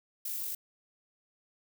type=noise with amplitude modulation; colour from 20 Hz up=violet; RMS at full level=-35 dBFS; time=0.25-0.55 s; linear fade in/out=5 ms; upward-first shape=sine; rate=48.5 Hz; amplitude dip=30%; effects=none